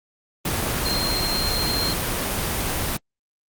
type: tone in noise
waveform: sine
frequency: 4186 Hz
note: C8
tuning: in tune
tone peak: -24 dBFS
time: 0.85-1.93 s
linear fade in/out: 5 ms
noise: pink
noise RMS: -24 dBFS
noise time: 0.45-2.97 s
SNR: -3 dB
effects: Opus 24 kbps